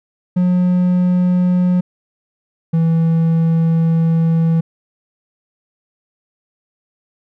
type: tone pair in turn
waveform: triangle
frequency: 180 / 164.12 Hz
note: F#3 / E3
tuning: -47 / -7 cents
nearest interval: major second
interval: 160 cents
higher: first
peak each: -9 dBFS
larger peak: neither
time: 0.36-1.81 / 2.73-4.61 s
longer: second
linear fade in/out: 10 ms
effects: none